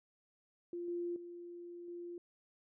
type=tone with level steps; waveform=sine; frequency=347.5 Hz; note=F4; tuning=9 cents flat; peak=-39 / -36 / -46 / -43 dBFS; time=0.73-2.18 s; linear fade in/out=2 ms; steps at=0.88 / 1.16 / 1.88 s; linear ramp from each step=2 ms; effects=none